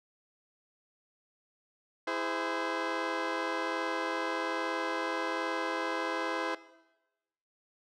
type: chord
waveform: 15% pulse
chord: E augmented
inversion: none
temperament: just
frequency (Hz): 329.6 / 412 / 515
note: E4 / G#4 / B#4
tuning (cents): 0 / -14 / -28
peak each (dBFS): -29 / -32 / -28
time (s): 2.07-6.55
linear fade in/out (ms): 5
effects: noise-tail reverb RT60 1.0 s tail -17 dB re dry + low-pass 4000 Hz 12 dB/octave